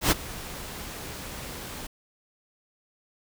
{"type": "noise with ADSR envelope", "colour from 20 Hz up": "pink", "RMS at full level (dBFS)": -19, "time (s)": [0.01, 1.87], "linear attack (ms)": 100, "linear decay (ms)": 25, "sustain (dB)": -19, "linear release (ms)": 6, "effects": []}